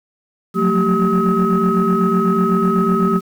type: tone cluster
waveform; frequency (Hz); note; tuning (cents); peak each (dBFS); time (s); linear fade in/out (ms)
sine; 179.2 / 187.2 / 224.6 / 388.8 / 1275; F3 / F#3 / A3 / G4 / D#6; +45 / +20 / +36 / -14 / +42; -18; 0.54-3.21; 50
effects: tanh soft clip ceiling -6 dBFS + 7-bit